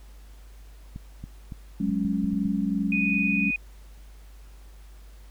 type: clicks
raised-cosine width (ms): 5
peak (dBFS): -24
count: 8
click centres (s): 0.961 / 1.24 / 1.522 / 1.892 / 2.051 / 2.243 / 2.333 / 2.456
type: chord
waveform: sine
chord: F# suspended second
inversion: none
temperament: equal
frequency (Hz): 185 / 207.7 / 277.2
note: F#3 / G#3 / C#4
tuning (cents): 0 / 0 / 0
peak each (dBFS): -28 / -26 / -29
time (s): 1.8-3.51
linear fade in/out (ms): 5
type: tone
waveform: sine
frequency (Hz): 2481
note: D#7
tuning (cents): -6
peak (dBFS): -24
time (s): 2.92-3.56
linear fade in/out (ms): 2
effects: added 50 Hz sine -44 dBFS peak until 5.3 s + pink hiss -58 dBFS RMS until 5.3 s